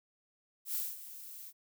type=noise with ADSR envelope; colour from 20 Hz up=violet; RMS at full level=-34 dBFS; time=0.65-1.53 s; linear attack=100 ms; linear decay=210 ms; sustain=-14 dB; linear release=53 ms; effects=none